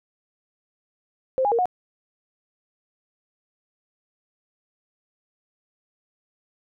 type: tone with pitch steps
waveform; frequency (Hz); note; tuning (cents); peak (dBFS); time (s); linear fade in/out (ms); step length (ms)
sine; 523 / 820 / 465.9 / 728; C5 / G#5 / A#4 / F#5; -1 / -22 / -1 / -28; -18; 1.38-1.656; 0; 69
effects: none